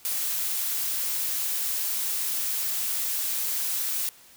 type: noise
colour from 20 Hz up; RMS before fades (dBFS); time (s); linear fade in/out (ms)
blue; -28; 0.05-4.09; 0
effects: white hiss -53 dBFS RMS until 4.36 s